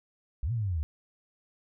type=linear two-way sweep; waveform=sine; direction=up then down; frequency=49 to 123.47 to 70.5 Hz; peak=-27 dBFS; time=0.43-0.83 s; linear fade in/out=0 ms; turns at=0.52 s; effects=none